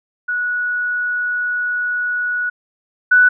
sine tone pair in turn, 1466 / 1484.7 Hz, F#6 / F#6, -16 / +6 cents, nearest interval unison, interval 22 cents, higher second, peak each -17 / -7 dBFS, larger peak second, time 0.28-2.5 / 3.11-3.29 s, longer first, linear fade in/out 10 ms, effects none

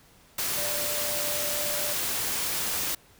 sine tone in noise, 590 Hz, D5, 8 cents sharp, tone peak -35 dBFS, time 0.57-1.93 s, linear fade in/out 5 ms, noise white, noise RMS -29 dBFS, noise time 0.38-2.95 s, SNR -9 dB, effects pink hiss -57 dBFS RMS until 3.19 s

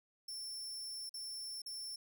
sawtooth tone with dropouts, 5390 Hz, E8, 38 cents sharp, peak -40 dBFS, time 0.28-1.96 s, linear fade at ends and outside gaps 5 ms, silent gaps 1.094-1.14 / 1.619-1.66 s, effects none

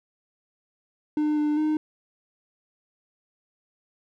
triangle tone with pitch steps, 301.7 / 298.9 / 307.3 Hz, D4 / D4 / D#4, +47 / +31 / -21 cents, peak -19 dBFS, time 1.17-1.77 s, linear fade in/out 2 ms, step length 200 ms, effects none

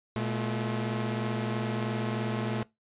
sawtooth tone cluster, 119.1 / 215.1 / 341.7 Hz, A#2 / A3 / F4, +38 / -39 / -38 cents, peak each -28 / -28 / -37 dBFS, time 0.16-2.63 s, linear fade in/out 0 ms, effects noise-tail reverb RT60 0.2 s tail -22 dB re dry + resampled to 8000 Hz

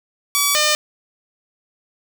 5% pulse tone pair in turn, 1143 / 603.7 Hz, D6 / D5, -47 / +48 cents, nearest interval major seventh, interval 1105 cents, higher first, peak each -3 dBFS, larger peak neither, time 0.35-0.55 / 0.55-0.75 s, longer neither, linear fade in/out 0 ms, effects none

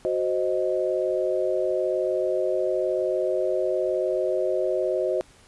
sine chord, C diminished, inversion second, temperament equal, 370 / 523.3 / 622.3 Hz, Gb4 / C5 / Eb5, 0 / 0 / 0 cents, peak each -26 dBFS, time 0.05-5.21 s, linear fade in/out 0 ms, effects pink hiss -54 dBFS RMS until 5.47 s + resampled to 24000 Hz

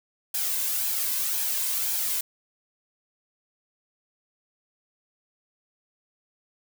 blue noise with flanger, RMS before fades -27 dBFS, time 0.34-2.21 s, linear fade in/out 5 ms, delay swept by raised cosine 1.2 to 1.96 ms, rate 1.9 Hz, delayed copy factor +0.5, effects none

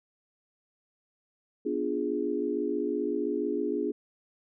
sine chord, B diminished seventh, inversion none, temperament equal, 246.9 / 293.7 / 349.2 / 415.3 Hz, B3 / D4 / F4 / Ab4, 0 / 0 / 0 / 0 cents, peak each -35 / -32 / -33 / -31 dBFS, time 1.65-3.92 s, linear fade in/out 10 ms, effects none

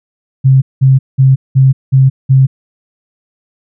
sine tone bursts, 133.1 Hz, C3, 30 cents sharp, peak -3 dBFS, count 6, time 0.44-2.47 s, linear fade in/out 20 ms, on 180 ms, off 190 ms, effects none

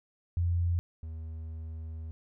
sine / triangle tone pair in turn, 86.6 / 80.13 Hz, F2 / E2, -14 / -49 cents, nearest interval minor second, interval 135 cents, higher first, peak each -25 / -35 dBFS, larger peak first, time 0.37-0.79 / 1.03-2.11 s, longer second, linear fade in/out 0 ms, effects none

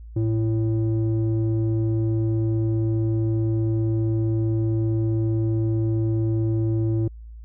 square tone with low-pass filter, 111.3 Hz, A2, 20 cents sharp, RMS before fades -22 dBFS, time 0.16-7.08 s, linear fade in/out 5 ms, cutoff 320 Hz, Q 2, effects added 56 Hz sine -37 dBFS peak until 7.44 s

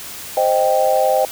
sine chord, C minor, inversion none, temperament equal, 523.3 / 622.3 / 784 Hz, C5 / Eb5 / G5, 0 / 0 / 0 cents, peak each -17 dBFS, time 0.37-1.25 s, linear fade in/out 2 ms, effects white hiss -32 dBFS RMS until 1.31 s

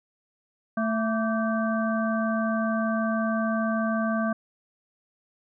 harmonic tone with a mistuned harmonic, 221.7 Hz, A3, 13 cents sharp, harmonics 1 / 3 / 5 / 7, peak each -25 / -29 / -32 / -33 dBFS, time 0.77-4.33 s, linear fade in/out 5 ms, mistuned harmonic 5, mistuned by +79 cents, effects none

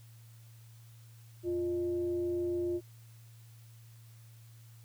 sine tone with frequency modulation, 350 Hz, F4, 4 cents sharp, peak -30 dBFS, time 1.43-2.81 s, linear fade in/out 50 ms, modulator 263 Hz, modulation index 0.33, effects added 114 Hz sine -52 dBFS peak until 4.84 s + white hiss -64 dBFS RMS until 4.84 s

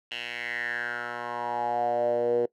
10% pulse tone with band-pass filter sweep, 120 Hz, B2, 49 cents flat, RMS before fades -29 dBFS, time 0.11-2.46 s, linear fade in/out 5 ms, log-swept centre 2800 to 440 Hz, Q 6.1, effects noise-tail reverb RT60 0.1 s tail -22 dB re dry

